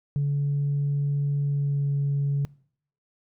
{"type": "tone with pitch glide", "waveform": "sine", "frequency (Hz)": [142.7, 141.22], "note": ["D3", "C#3"], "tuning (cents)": [-49, 33], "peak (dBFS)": -20, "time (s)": [0.16, 2.45], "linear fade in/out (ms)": 0, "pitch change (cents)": -18, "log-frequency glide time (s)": [1.41, 1.92], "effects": ["noise-tail reverb RT60 0.6 s tail -24 dB re dry", "tanh soft clip ceiling -19 dBFS"]}